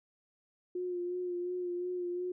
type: tone with vibrato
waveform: sine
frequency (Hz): 356.8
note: F4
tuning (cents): +37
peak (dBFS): -33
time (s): 0.75-2.32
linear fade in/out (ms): 5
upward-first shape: sine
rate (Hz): 2.8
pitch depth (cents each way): 27
effects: none